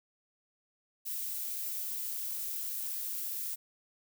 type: noise with high-pass filter sweep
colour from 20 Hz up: violet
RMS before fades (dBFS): -37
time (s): 1.05-3.56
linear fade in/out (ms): 20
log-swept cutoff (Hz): 1700 to 490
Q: 0.87
effects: none